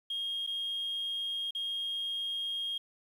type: tone with dropouts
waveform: sine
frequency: 3246 Hz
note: G#7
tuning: 40 cents flat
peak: -31 dBFS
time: 0.1-2.78 s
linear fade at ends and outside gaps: 5 ms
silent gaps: 0.466-0.473 / 1.509-1.549 s
effects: tanh soft clip ceiling -29 dBFS + 10-bit

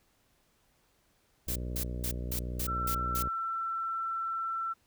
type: harmonic tone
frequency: 61 Hz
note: B1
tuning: 21 cents flat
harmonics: 1 / 2 / 3 / 4 / 5 / 6 / 7 / 8 / 9 / 10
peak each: -35 / -41 / -45 / -47 / -49 / -51 / -52 / -53 / -54 / -55 dBFS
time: 1.47-3.29 s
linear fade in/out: 10 ms
type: noise bursts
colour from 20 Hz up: blue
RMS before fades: -35 dBFS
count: 7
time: 1.48-3.226 s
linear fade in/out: 5 ms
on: 78 ms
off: 200 ms
type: tone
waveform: sine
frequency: 1341 Hz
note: E6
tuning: 29 cents sharp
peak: -31 dBFS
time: 2.67-4.74 s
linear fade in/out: 20 ms
effects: pink hiss -70 dBFS RMS until 4.86 s

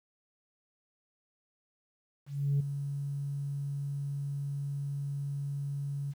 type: tone with ADSR envelope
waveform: sine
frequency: 141.2 Hz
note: C#3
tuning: 32 cents sharp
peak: -22 dBFS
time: 2.26-6.14 s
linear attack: 340 ms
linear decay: 9 ms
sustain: -10 dB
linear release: 36 ms
effects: tanh soft clip ceiling -22 dBFS + 10-bit

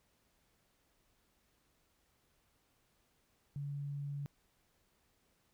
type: tone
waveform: sine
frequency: 142.5 Hz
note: C#3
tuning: 48 cents sharp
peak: -38 dBFS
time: 3.56-4.26 s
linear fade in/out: 0 ms
effects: pink hiss -75 dBFS RMS until 5.53 s

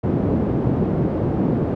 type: band-pass noise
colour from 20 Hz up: pink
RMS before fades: -20 dBFS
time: 0.03-1.75 s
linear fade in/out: 10 ms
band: 120 to 390 Hz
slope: 12 dB/octave
effects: none

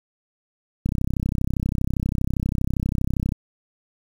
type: click train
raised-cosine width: 5 ms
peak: -10 dBFS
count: 81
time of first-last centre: 0.86-3.322 s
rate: 32.5 Hz
effects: 7-bit

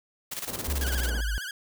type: noise with tremolo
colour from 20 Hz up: white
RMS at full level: -33 dBFS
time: 0.31-1.1 s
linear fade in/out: 10 ms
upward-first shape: square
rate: 18 Hz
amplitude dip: 70%
type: low-pass noise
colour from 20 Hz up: white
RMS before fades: -39 dBFS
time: 0.47-1.21 s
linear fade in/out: 5 ms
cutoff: 540 Hz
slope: 12 dB/octave
type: exponential sweep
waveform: sine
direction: down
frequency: 73 to 50.5 Hz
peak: -26 dBFS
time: 0.68-1.38 s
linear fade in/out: 0 ms
type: tone with vibrato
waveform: sawtooth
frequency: 1561 Hz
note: G6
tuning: 8 cents flat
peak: -30 dBFS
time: 0.81-1.51 s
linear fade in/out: 2 ms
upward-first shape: triangle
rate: 15 Hz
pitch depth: 150 cents each way
effects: none

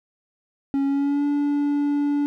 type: tone with pitch glide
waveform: triangle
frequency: 276 to 288.6 Hz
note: C#4 to D4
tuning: -7 to -30 cents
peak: -17 dBFS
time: 0.74-2.26 s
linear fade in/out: 0 ms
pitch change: +77 cents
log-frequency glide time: 0.85-1.25 s
effects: none

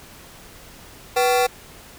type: ring-modulated tone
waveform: 40% pulse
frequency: 627 Hz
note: D#5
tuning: 13 cents sharp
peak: -12 dBFS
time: 1.16-1.47 s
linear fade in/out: 10 ms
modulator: 137 Hz
effects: pink hiss -44 dBFS RMS until 1.98 s

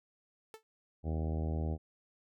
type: tone with exponential decay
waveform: sawtooth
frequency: 440 Hz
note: A4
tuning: in tune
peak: -39 dBFS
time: 0.54-0.63 s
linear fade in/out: 0 ms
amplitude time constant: 19 ms
type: harmonic tone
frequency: 79.1 Hz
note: D#2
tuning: 29 cents sharp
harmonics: 1 / 2 / 3 / 4 / 5 / 6 / 7 / 8 / 9 / 10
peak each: -33 / -39 / -43 / -45 / -47 / -49 / -50 / -51 / -52 / -53 dBFS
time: 1.03-1.78 s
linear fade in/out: 50 ms
effects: none

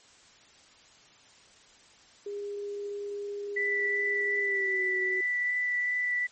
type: tone with pitch glide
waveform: sine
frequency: 407.4 to 375.8 Hz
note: G#4 to F#4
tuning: -33 to +27 cents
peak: -33 dBFS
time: 2.26-5.21 s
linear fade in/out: 5 ms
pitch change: -140 cents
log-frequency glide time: 4.37-4.83 s
type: tone with vibrato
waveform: sine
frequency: 1975.5 Hz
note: B6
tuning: in tune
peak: -26 dBFS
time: 3.56-6.27 s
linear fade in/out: 10 ms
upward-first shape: triangle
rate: 2.6 Hz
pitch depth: 10 cents each way
effects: white hiss -57 dBFS RMS until 6.31 s + MP3 32 kbps

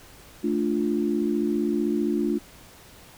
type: chord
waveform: sine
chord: D minor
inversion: second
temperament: equal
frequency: 220 / 293.7 / 349.2 Hz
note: A3 / D4 / F4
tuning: 0 / 0 / 0 cents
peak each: -26 dBFS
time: 0.43-2.39 s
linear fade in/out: 20 ms
effects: pink hiss -49 dBFS RMS until 3.17 s

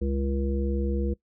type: harmonic tone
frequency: 68.4 Hz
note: C#2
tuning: 23 cents flat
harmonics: 1 / 3 / 5 / 7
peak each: -26 / -31 / -33 / -34 dBFS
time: 0.01-1.14 s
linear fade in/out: 10 ms
effects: noise-tail reverb RT60 0.1 s tail -20 dB re dry

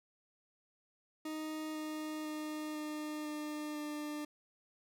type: tone with pitch steps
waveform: 40% pulse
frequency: 311.1 / 308.6 / 306.1 / 303.6 / 301.2 / 298.8 Hz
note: D#4 / D#4 / D#4 / D#4 / D4 / D4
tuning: 0 / -14 / -28 / -42 / +44 / +30 cents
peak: -38 dBFS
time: 1.25-4.25 s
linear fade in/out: 5 ms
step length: 500 ms
effects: none

